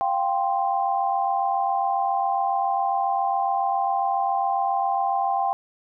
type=chord; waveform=sine; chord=F suspended second; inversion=none; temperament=just; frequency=698.5 / 785.8 / 1047.7 Hz; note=F5 / G5 / C6; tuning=0 / +4 / +2 cents; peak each=-27 / -22 / -28 dBFS; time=0.01-5.53 s; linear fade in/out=0 ms; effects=none